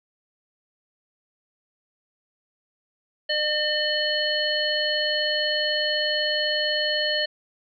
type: harmonic tone with a mistuned harmonic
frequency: 604 Hz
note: D5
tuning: 48 cents sharp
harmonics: 1 / 3 / 5 / 7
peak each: -27 / -27 / -27 / -27 dBFS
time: 3.29-7.26 s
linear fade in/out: 10 ms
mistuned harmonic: 7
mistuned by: +36 cents
effects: none